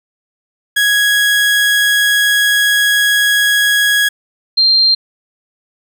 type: tone pair in turn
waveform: 30% pulse / sine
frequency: 1661.2 / 4176 Hz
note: G#6 / C8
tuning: 0 / -4 cents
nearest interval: octave + major third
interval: 1596 cents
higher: second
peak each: -7 dBFS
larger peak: neither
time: 0.76-4.09 / 4.57-4.95 s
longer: first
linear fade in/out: 10 ms
effects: none